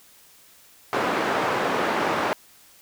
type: band-pass noise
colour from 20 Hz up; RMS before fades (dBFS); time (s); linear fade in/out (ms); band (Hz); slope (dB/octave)
white; -24; 0.93-2.33; 0; 220 to 1200; 12
effects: white hiss -53 dBFS RMS until 2.81 s